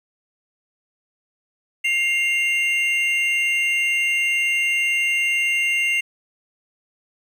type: tone pair together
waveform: triangle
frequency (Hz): 2120 / 2771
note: C7 / F7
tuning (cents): +22 / -14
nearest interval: perfect fourth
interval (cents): 464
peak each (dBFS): -19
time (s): 1.84-6.01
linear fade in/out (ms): 10
effects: 9-bit